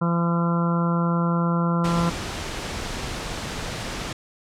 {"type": "harmonic tone", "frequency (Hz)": 170.2, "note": "F3", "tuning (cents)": -44, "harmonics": [1, 2, 3, 4, 5, 6, 7, 8], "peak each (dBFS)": [-20, -32, -31, -36, -38, -30, -35, -31], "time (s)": [0.01, 2.1], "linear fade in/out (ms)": 10}
{"type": "noise", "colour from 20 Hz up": "pink", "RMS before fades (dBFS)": -30, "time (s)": [1.84, 4.13], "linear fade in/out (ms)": 5}
{"effects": ["low-pass 7000 Hz 12 dB/octave"]}